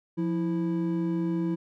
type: tone pair together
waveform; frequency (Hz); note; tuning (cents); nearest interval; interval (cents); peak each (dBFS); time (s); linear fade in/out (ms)
triangle; 174.27 / 328.6; F3 / E4; -3 / -5; major seventh; 1098; -26; 0.17-1.56; 20
effects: none